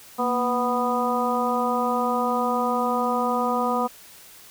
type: harmonic tone with a mistuned harmonic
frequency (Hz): 246.9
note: B3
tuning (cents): 0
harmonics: 1 / 2 / 3 / 4 / 5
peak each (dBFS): -27 / -27 / -27 / -27 / -27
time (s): 0.18-3.88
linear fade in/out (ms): 20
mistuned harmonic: 1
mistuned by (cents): -71
effects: white hiss -47 dBFS RMS until 4.5 s